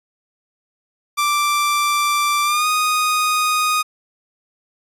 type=tone with pitch glide; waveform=sawtooth; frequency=1174.7 to 1241 Hz; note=D6 to D#6; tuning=0 to -5 cents; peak=-12 dBFS; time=1.17-3.83 s; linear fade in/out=20 ms; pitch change=+95 cents; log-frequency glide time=2.44-2.67 s; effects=resampled to 32000 Hz

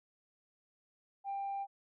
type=tone; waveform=sine; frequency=792 Hz; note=G5; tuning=18 cents sharp; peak=-34 dBFS; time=1.24-1.67 s; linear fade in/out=50 ms; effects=tanh soft clip ceiling -33 dBFS

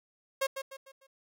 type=tone with echo; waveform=sawtooth; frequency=540 Hz; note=C#5; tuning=45 cents flat; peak=-23 dBFS; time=0.41-0.47 s; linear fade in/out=10 ms; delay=150 ms; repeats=4; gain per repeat=-8 dB; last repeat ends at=1.07 s; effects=none

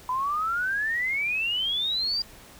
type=exponential sweep; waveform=sine; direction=up; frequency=994 to 4817 Hz; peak=-24 dBFS; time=0.09-2.22 s; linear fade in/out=2 ms; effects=added 50 Hz sine -57 dBFS peak until 2.59 s + pink hiss -49 dBFS RMS until 2.59 s

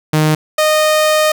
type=tone pair in turn; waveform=sawtooth; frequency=154.5 / 616.6 Hz; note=D#3 / D#5; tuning=-12 / -16 cents; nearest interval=2 octaves; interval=2396 cents; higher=second; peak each=-6 dBFS; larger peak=neither; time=0.13-0.35 / 0.58-1.32 s; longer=second; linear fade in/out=5 ms; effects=none

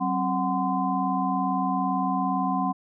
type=tone cluster; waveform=sine; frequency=189.2 / 266.9 / 743 / 1030 Hz; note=F#3 / C4 / F#5 / C6; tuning=+39 / +35 / +7 / -28 cents; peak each=-28 dBFS; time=0-2.73 s; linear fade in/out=20 ms; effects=none

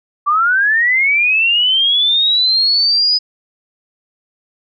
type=linear sweep; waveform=sine; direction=up; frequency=1142 to 5010 Hz; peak=-10 dBFS; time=0.26-3.19 s; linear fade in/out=20 ms; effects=none

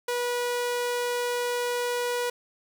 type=tone; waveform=sawtooth; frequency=486.4 Hz; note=B4; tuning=26 cents flat; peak=-22 dBFS; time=0.08-2.3 s; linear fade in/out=5 ms; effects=none

